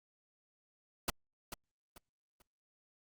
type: noise with echo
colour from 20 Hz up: pink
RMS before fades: -33 dBFS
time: 1.08-1.1 s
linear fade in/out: 2 ms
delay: 440 ms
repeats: 3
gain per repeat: -10 dB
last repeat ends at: 2.42 s
effects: Opus 48 kbps